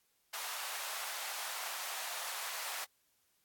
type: high-pass noise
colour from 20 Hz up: pink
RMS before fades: -41 dBFS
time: 0.33-2.85 s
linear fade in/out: 10 ms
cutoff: 740 Hz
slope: 24 dB/octave
effects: white hiss -75 dBFS RMS until 3.44 s + AAC 64 kbps